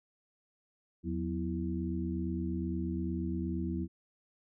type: harmonic tone with a mistuned harmonic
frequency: 82.41 Hz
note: E2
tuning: in tune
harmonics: 1 / 2 / 3 / 4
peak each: -37 / -36 / -39 / -38 dBFS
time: 1.03-3.88 s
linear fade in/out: 50 ms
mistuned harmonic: 2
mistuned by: +140 cents
effects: none